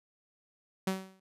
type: tone with exponential decay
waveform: sawtooth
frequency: 189.8 Hz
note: F#3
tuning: 44 cents sharp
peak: -23 dBFS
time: 0.87-1.2 s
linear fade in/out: 5 ms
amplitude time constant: 71 ms
effects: resampled to 32000 Hz